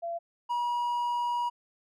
sine / triangle tone pair in turn, 680 / 961.7 Hz, F5 / B5, -46 / -46 cents, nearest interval tritone, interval 600 cents, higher second, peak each -31 / -25 dBFS, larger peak second, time 0.02-0.19 / 0.49-1.5 s, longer second, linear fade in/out 20 ms, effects none

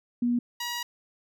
sine / 10% pulse tone pair in turn, 241.1 / 959.1 Hz, B3 / A#5, -41 / +49 cents, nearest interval 2 octaves, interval 2390 cents, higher second, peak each -22 dBFS, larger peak neither, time 0.22-0.39 / 0.6-0.83 s, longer second, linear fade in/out 5 ms, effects none

